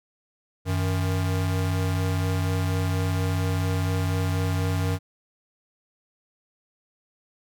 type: tone pair together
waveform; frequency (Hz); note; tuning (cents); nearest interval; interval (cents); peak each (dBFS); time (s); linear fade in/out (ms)
square; 93.4 / 157.08; F#2 / D#3; +17 / +17; major sixth; 900; -24 / -30; 0.65-4.99; 50
effects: none